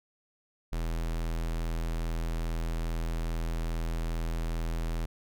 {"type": "tone", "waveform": "square", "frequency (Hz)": 41.2, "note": "E1", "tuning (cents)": 0, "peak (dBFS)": -30, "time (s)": [0.72, 5.06], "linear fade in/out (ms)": 10, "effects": []}